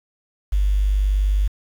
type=tone with quantisation; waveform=sine; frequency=49.56 Hz; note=G1; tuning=20 cents sharp; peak=-15 dBFS; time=0.52-1.48 s; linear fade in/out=10 ms; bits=7; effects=none